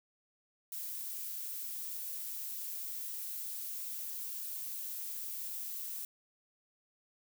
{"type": "noise", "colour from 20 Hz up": "violet", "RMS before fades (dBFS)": -41, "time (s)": [0.72, 6.05], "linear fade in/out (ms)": 2, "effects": []}